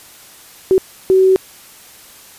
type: tone bursts at uneven times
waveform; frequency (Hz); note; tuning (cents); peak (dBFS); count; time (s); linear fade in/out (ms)
sine; 378.2; F#4; +38; -7; 2; 0.71-0.78 / 1.1-1.36; 0
effects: white hiss -41 dBFS RMS until 2.38 s + resampled to 32000 Hz